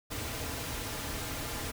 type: noise with comb filter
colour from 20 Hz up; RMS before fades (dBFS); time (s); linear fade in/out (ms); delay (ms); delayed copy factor
pink; -37; 0.1-1.72; 20; 5.4; -0.5
effects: none